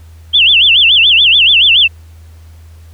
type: tone with vibrato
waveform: sine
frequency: 3062 Hz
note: G7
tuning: 41 cents flat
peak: -4 dBFS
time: 0.33-1.88 s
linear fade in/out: 20 ms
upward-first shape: sine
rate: 7 Hz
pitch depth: 250 cents each way
effects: added 81 Hz sine -33 dBFS peak until 2.93 s + pink hiss -49 dBFS RMS until 2.93 s